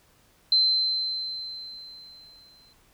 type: tone with exponential decay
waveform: sine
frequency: 4090 Hz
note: C8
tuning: 40 cents flat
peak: -16 dBFS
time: 0.52-2.73 s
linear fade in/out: 2 ms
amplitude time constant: 480 ms
effects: pink hiss -61 dBFS RMS until 2.93 s